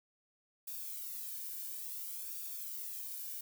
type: noise with flanger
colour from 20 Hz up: violet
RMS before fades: -43 dBFS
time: 0.67-3.41 s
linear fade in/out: 5 ms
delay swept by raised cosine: 0.97 to 1.53 ms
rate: 0.58 Hz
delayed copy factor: -0.7
effects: none